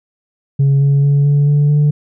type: tone with pitch steps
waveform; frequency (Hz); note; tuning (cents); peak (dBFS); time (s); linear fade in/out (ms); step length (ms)
sine; 138.59 / 140.36 / 142.16 / 143.98 / 145.82 / 147.68; C#3 / C#3 / C#3 / D3 / D3 / D3; 0 / +22 / +44 / -34 / -12 / +10; -6; 0.59-1.91; 10; 220
effects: tanh soft clip ceiling -7 dBFS